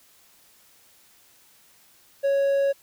triangle tone, 554.4 Hz, C#5, in tune, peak -17 dBFS, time 2.23-2.73 s, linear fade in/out 20 ms, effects white hiss -57 dBFS RMS until 2.82 s

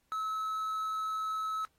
triangle tone with quantisation, 1294 Hz, E6, 32 cents flat, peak -30 dBFS, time 0.12-1.65 s, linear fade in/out 0 ms, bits 9, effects pink hiss -75 dBFS RMS until 1.78 s + AAC 48 kbps

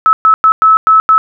sine tone bursts at uneven times, 1300 Hz, E6, 24 cents flat, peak -3 dBFS, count 6, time 0.06-0.13 / 0.25-0.34 / 0.44-0.52 / 0.62-0.77 / 0.87-1 / 1.09-1.18 s, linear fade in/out 0 ms, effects none

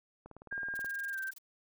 click train, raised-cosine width 1 ms, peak -35 dBFS, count 12, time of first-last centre 0.26-0.845 s, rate 18.8 Hz
sine tone with pitch glide, 1612 to 1562.5 Hz, G6 to G6, +48 to -6 cents, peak -35 dBFS, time 0.51-1.31 s, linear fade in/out 10 ms, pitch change -54 cents, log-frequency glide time 1.11-1.17 s
blue noise bursts, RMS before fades -49 dBFS, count 14, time 0.75-1.384 s, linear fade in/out 5 ms, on 23 ms, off 24 ms
effects none

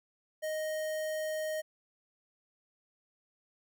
square tone with notch filter, 622.3 Hz, D#5, in tune, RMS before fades -35 dBFS, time 0.42-1.62 s, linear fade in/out 20 ms, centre 3900 Hz, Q 1.7, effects none

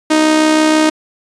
sawtooth tone with amplitude modulation, 311.1 Hz, D#4, in tune, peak -3 dBFS, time 0.1-0.9 s, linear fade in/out 10 ms, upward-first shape sine, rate 66.3 Hz, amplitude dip 40%, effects resampled to 22050 Hz

